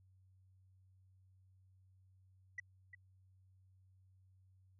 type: tone with echo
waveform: sine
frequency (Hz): 1962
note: B6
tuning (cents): -12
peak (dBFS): -38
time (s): 2.58-2.6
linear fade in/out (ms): 5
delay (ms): 350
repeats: 1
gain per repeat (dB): -12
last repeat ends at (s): 2.95
effects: tanh soft clip ceiling -38 dBFS + added 94 Hz sine -65 dBFS peak until 4.79 s